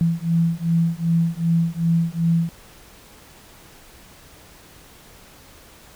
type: beating tone pair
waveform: sine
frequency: 165.7 / 168.3 Hz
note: E3 / E3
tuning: +9 / +36 cents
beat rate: 2.6 Hz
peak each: -20 dBFS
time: 0.01-2.49 s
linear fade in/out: 0 ms
effects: pink hiss -47 dBFS RMS until 5.95 s